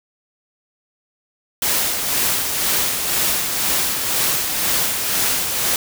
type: noise with tremolo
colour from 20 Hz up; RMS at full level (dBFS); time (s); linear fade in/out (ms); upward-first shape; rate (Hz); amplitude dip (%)
white; -18; 1.62-5.76; 2; sine; 2; 40
effects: none